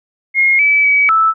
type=tone with pitch steps; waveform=sine; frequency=2147 / 2299 / 2276 / 1314 Hz; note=C7 / D7 / C#7 / E6; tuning=+44 / -37 / +45 / -6 cents; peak=-8 dBFS; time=0.34-1.34 s; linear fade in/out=50 ms; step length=250 ms; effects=none